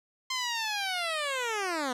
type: linear sweep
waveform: 10% pulse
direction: down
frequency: 1050 to 240 Hz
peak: -21 dBFS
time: 0.3-1.93 s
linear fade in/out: 5 ms
effects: low-pass 9000 Hz 12 dB/octave